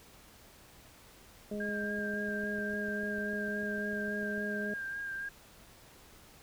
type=harmonic tone; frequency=207.7 Hz; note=G#3; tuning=in tune; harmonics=1 / 2 / 3; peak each=-37 / -40 / -42 dBFS; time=1.51-4.74 s; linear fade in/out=5 ms
type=click train; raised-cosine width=3 ms; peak=-38 dBFS; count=20; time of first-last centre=1.54-4.38 s; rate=6.69 Hz
type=tone with vibrato; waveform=sine; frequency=1603 Hz; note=G6; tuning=38 cents sharp; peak=-36 dBFS; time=1.6-5.29 s; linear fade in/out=5 ms; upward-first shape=sine; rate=3.6 Hz; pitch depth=25 cents each way
effects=pink hiss -57 dBFS RMS until 6.42 s